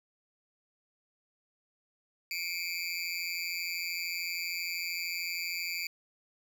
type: tone with amplitude modulation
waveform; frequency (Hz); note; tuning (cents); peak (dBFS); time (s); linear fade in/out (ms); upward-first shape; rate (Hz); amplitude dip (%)
25% pulse; 2349; D7; 0; -25; 2.31-5.87; 2; sine; 173; 100
effects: none

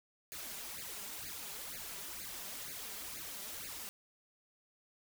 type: noise with flanger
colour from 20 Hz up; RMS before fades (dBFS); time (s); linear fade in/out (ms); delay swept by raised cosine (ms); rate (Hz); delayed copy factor
white; -45; 0.32-3.89; 0; 0.44 to 5.14; 2.1; +1
effects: none

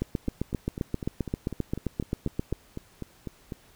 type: two click trains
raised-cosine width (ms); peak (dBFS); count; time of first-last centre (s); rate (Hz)
3; -14 / -21; 20 / 14; 0.02-2.527 / 0.28-3.522; 7.58 / 4.01
effects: pink hiss -58 dBFS RMS until 3.75 s

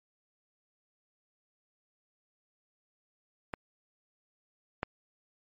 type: clicks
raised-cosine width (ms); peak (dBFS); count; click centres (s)
0.5; -19 / -15; 2; 3.538 / 4.831
effects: MP3 48 kbps

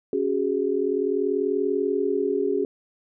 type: chord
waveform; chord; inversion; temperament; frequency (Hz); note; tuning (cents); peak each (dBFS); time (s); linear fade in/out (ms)
sine; C# suspended fourth; none; equal with one note detuned; 277.2 / 374.9 / 415.3; C#4 / F#4 / G#4; 0 / +23 / 0; -28 / -25 / -24; 0.13-2.65; 2
effects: none

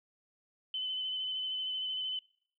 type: tone with vibrato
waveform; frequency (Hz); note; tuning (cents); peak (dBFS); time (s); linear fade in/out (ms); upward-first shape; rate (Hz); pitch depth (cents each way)
sine; 3035; F#7; +43; -33; 0.74-2.19; 2; sine; 13; 20
effects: noise-tail reverb RT60 0.6 s tail -25 dB re dry

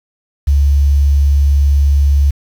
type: tone with quantisation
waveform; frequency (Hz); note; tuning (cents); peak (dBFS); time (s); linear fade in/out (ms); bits
sine; 70.7; C#2; +35; -7; 0.47-2.31; 10; 6
effects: none

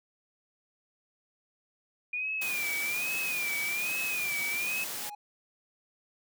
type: tone with vibrato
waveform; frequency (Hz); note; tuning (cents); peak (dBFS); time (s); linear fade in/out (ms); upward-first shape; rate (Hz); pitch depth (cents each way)
sine; 2423; D#7; -47; -30; 2.13-4.84; 5; sine; 1.2; 110
type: high-pass noise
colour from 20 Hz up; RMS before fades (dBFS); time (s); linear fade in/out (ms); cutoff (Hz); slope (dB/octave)
white; -37; 2.41-5.1; 10; 120; 96
type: tone with exponential growth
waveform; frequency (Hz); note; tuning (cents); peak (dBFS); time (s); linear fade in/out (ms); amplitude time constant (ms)
triangle; 830; G#5; -1; -36; 4.78-5.15; 5; 79
effects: none

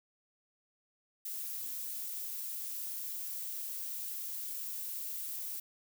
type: noise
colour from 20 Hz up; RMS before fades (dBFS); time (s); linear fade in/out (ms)
violet; -40; 1.25-5.6; 5
effects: none

